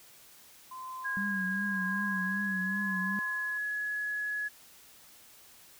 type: tone with tremolo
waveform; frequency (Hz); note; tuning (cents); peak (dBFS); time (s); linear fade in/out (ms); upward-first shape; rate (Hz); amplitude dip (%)
sine; 1033; C6; -22; -38; 0.71-3.58; 5; sine; 0.94; 70
type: tone with pitch glide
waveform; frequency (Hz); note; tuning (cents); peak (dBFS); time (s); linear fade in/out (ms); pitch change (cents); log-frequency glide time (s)
sine; 1638 to 1688.9; G#6 to G#6; -24 to +29; -31; 1.04-4.49; 20; +53; 1.96-2.79
type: tone with vibrato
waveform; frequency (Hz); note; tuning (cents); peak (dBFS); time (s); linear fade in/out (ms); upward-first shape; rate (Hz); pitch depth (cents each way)
sine; 193.9; G3; -19; -33; 1.17-3.19; 0; triangle; 2.6; 85
effects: white hiss -56 dBFS RMS until 5.79 s